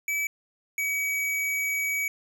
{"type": "tone pair in turn", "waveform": "square", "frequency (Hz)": [2297, 2271], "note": ["D7", "C#7"], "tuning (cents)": [-39, 41], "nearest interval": "unison", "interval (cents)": 20, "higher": "first", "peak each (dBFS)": -26, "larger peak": "neither", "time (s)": [[0.08, 0.27], [0.78, 2.08]], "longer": "second", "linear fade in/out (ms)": 2, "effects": []}